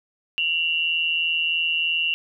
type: tone pair together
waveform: sine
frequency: 2742 / 2905 Hz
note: F7 / F#7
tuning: -32 / -32 cents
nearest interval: minor second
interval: 100 cents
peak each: -22 / -24 dBFS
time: 0.38-2.14 s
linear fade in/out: 0 ms
effects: none